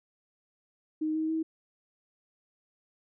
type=tone with pitch steps; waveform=sine; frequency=311.1 / 315.8 / 320.6 Hz; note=D#4 / D#4 / E4; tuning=0 / +26 / -48 cents; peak=-27 dBFS; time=1.01-1.43 s; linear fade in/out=10 ms; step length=140 ms; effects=none